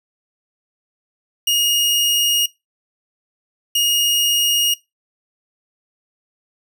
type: tone pair in turn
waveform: sawtooth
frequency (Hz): 2864 / 2864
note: F7 / F7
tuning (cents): +43 / +43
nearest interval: unison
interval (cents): 0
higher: neither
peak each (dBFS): -11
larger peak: neither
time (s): 1.47-2.46 / 3.75-4.74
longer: neither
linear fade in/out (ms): 5
effects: noise-tail reverb RT60 0.2 s tail -19 dB re dry